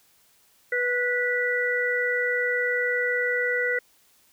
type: harmonic tone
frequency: 490.9 Hz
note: B4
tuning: 10 cents flat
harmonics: 1 / 3 / 4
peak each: -27 / -28 / -25 dBFS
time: 0.72-3.79 s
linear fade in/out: 5 ms
effects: white hiss -61 dBFS RMS until 4.32 s